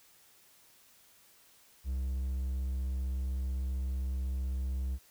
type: tone with hard clipping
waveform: triangle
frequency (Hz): 65.41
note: C2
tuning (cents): 0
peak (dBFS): -32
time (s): 1.84-4.99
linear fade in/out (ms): 50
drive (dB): 6
effects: white hiss -62 dBFS RMS until 5.1 s